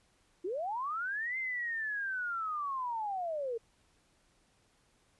sine linear two-way sweep, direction up then down, 329.6 to 2100 to 443.4 Hz, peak -33 dBFS, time 0.44-3.58 s, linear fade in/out 10 ms, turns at 1.38 s, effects pink hiss -70 dBFS RMS until 5.19 s + resampled to 24000 Hz

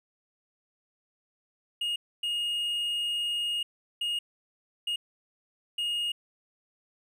triangle tone bursts at uneven times, 2859 Hz, F7, 40 cents sharp, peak -26 dBFS, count 5, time 1.81-1.96 / 2.23-3.63 / 4.01-4.19 / 4.87-4.96 / 5.78-6.12 s, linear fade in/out 5 ms, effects none

